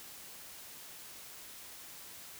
silence, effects white hiss -50 dBFS RMS until 2.39 s

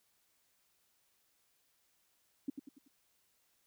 sine tone with echo, 277.2 Hz, C#4, in tune, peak -32 dBFS, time 2.48-2.5 s, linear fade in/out 5 ms, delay 95 ms, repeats 4, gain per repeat -7 dB, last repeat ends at 2.88 s, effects white hiss -75 dBFS RMS until 3.66 s

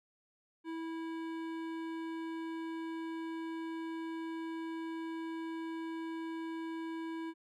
sine tone with hard clipping, 326.8 Hz, E4, 15 cents flat, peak -40 dBFS, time 0.64-7.34 s, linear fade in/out 50 ms, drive 15 dB, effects none

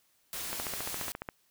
white noise, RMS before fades -38 dBFS, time 0.33-1.12 s, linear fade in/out 0 ms
click train, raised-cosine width 0.5 ms, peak -21 dBFS, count 12, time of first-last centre 0.53-1.289 s, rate 14.5 Hz
effects white hiss -70 dBFS RMS until 1.5 s

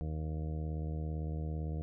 harmonic tone, 77.78 Hz, D#2, in tune, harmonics 1 / 2 / 3 / 4 / 5 / 6 / 7 / 8 / 9, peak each -36 / -39 / -51 / -48 / -56 / -50 / -55 / -61 / -55 dBFS, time 0.01-1.82 s, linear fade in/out 0 ms, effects none

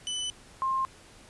sawtooth / sine tone pair in turn, 2997 / 1059.6 Hz, F#7 / C6, +22 / +22 cents, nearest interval octave + tritone, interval 1800 cents, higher first, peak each -27 / -25 dBFS, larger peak second, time 0.07-0.3 / 0.62-0.85 s, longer neither, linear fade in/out 0 ms, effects pink hiss -53 dBFS RMS until 1.29 s + resampled to 24000 Hz

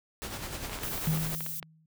pink noise with tremolo, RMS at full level -36 dBFS, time 0.22-1.35 s, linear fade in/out 0 ms, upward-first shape sine, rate 10 Hz, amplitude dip 50%
clicks, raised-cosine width 0.3 ms, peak -23 dBFS, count 12, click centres 0.648 / 0.696 / 0.732 / 0.788 / 0.835 / 0.881 / 0.978 / 1.072 / 1.174 / 1.407 / 1.464 / 1.628 s
violet noise, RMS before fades -37 dBFS, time 0.83-1.6 s, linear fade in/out 2 ms
sine tone with exponential decay, 159 Hz, D#3, 38 cents sharp, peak -23 dBFS, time 1.07-1.86 s, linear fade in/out 5 ms, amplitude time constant 170 ms
effects none

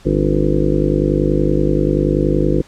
harmonic tone with a mistuned harmonic, 50.5 Hz, G#1, 48 cents flat, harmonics 1 / 2 / 3 / 4 / 5 / 6 / 7 / 8 / 9 / 10, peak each -20 / -27 / -19 / -24 / -24 / -20 / -19 / -27 / -23 / -23 dBFS, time 0.05-2.62 s, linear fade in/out 10 ms, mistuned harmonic 5, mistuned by +110 cents, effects pink hiss -46 dBFS RMS until 2.67 s + low-pass 8000 Hz 12 dB/octave

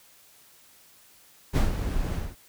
brown noise with ADSR envelope, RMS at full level -18 dBFS, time 1.53-2.36 s, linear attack 32 ms, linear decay 140 ms, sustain -10 dB, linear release 200 ms, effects white hiss -56 dBFS RMS until 2.48 s

